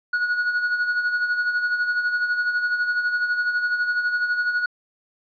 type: tone with tremolo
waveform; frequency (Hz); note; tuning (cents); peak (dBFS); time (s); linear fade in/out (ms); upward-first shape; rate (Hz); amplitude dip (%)
triangle; 1457; F#6; -27; -16; 0.13-4.66; 5; sine; 12; 55
effects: resampled to 11025 Hz